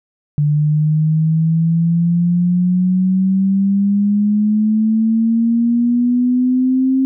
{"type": "exponential sweep", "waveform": "sine", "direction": "up", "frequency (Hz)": [146.83, 266], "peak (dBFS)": -11, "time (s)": [0.38, 7.05], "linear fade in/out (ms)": 0, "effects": []}